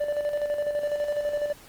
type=tone with tremolo; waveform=triangle; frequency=587.3 Hz; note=D5; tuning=in tune; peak=-21 dBFS; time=0-1.53 s; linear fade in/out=10 ms; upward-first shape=square; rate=12 Hz; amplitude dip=50%; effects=pink hiss -50 dBFS RMS until 1.68 s + Opus 24 kbps